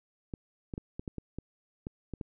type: clicks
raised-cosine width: 3 ms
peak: -24 dBFS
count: 10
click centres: 0.338 / 0.738 / 0.779 / 0.995 / 1.078 / 1.183 / 1.386 / 1.869 / 2.137 / 2.212 s
effects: none